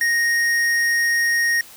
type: tone with tanh clipping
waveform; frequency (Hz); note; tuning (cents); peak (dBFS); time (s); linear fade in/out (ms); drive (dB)
triangle; 1864.7; A#6; 0; -18; 0.01-1.61; 2; 18
effects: white hiss -43 dBFS RMS until 1.76 s